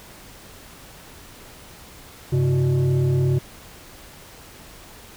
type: tone with frequency modulation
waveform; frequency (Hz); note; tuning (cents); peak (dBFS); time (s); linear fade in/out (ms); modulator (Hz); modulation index
sine; 134.5; C3; +48; -15; 2.32-3.39; 10; 232; 0.74
effects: tanh soft clip ceiling -13 dBFS + pink hiss -44 dBFS RMS until 5.16 s